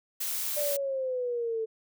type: noise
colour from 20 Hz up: blue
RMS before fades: -32 dBFS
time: 0.2-0.77 s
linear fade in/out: 10 ms
type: exponential sweep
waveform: sine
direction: down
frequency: 594 to 440 Hz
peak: -28 dBFS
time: 0.56-1.66 s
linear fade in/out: 20 ms
effects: none